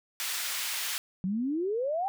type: high-pass noise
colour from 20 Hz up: pink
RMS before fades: -33 dBFS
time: 0.2-0.98 s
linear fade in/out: 0 ms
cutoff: 1900 Hz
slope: 12 dB/octave
type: exponential sweep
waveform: sine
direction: up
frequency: 179 to 807 Hz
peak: -27 dBFS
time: 1.24-2.08 s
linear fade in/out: 0 ms
effects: none